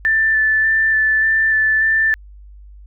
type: tone with vibrato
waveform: sine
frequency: 1763 Hz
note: A6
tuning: 3 cents sharp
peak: -12 dBFS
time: 0.05-2.14 s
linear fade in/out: 0 ms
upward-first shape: square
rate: 1.7 Hz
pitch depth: 11 cents each way
effects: added 50 Hz sine -37 dBFS peak until 2.86 s